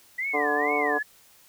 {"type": "tone with vibrato", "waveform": "sine", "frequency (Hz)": 1935, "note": "B6", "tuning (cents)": -36, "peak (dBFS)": -26, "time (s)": [0.18, 1.03], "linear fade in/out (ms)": 10, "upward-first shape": "sine", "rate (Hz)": 2.2, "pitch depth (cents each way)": 240}
{"type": "harmonic tone", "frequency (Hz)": 146.83, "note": "D3", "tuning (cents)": 0, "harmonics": [2, 3, 4, 5, 6, 7, 8], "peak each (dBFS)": [-32, -28, -33, -28, -41, -31, -38], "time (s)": [0.33, 0.99], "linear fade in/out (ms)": 20}
{"effects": ["white hiss -56 dBFS RMS until 1.48 s"]}